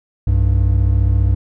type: tone pair together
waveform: triangle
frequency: 63.18 / 98 Hz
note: B1 / G2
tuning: +40 / 0 cents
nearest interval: minor sixth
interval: 760 cents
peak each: -12 dBFS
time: 0.27-1.35 s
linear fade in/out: 5 ms
effects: none